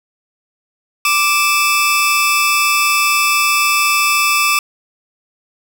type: tone pair together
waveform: sawtooth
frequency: 1174.7 / 2623 Hz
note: D6 / E7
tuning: 0 / -9 cents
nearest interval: octave + major second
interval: 1391 cents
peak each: -11 dBFS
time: 1.05-4.59 s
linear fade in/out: 2 ms
effects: none